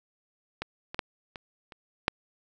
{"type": "clicks", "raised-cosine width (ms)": 0.3, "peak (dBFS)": [-16, -21, -11, -23, -29, -6], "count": 6, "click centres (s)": [0.62, 0.945, 0.992, 1.358, 1.722, 2.081], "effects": []}